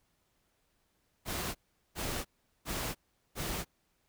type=noise bursts; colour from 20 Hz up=pink; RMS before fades=-36 dBFS; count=4; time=1.25-3.65 s; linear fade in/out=50 ms; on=300 ms; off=400 ms; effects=pink hiss -75 dBFS RMS until 4.08 s